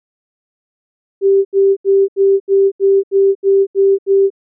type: tone bursts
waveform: sine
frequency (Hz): 392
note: G4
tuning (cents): 0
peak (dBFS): -7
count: 10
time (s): 1.21-4.303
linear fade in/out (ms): 50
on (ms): 240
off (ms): 77
effects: none